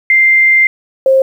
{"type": "tone pair in turn", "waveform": "sine", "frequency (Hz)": [2093, 531.6], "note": ["C7", "C5"], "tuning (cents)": [0, 27], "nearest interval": "2 octaves", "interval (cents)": 2373, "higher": "first", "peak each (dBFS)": -5, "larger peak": "neither", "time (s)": [[0.1, 0.67], [1.06, 1.22]], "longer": "first", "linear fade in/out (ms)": 2, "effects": ["7-bit"]}